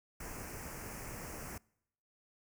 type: band-stop noise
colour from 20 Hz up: pink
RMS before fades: -45 dBFS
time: 0.2-1.58 s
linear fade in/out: 5 ms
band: 2600 to 5200 Hz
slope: 48 dB/octave
effects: noise-tail reverb RT60 0.8 s tail -26 dB re dry